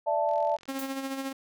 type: chord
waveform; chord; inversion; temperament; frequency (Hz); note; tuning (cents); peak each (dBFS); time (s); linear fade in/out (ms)
sine; D suspended second; none; equal with one note detuned; 587.3 / 666.5 / 880; D5 / E5 / A5; 0 / +19 / 0; -28; 0.06-0.57; 20
type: click train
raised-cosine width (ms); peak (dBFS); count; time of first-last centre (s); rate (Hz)
0.2; -35; 26; 0.29-0.861; 43.8
type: tone with tremolo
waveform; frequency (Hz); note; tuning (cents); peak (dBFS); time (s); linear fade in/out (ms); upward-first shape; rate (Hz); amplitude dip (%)
sawtooth; 269.6; C#4; -48; -26; 0.68-1.33; 10; sine; 14; 50
type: noise with exponential decay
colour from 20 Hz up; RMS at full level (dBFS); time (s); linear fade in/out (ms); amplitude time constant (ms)
blue; -36; 0.79-0.97; 0; 37
effects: none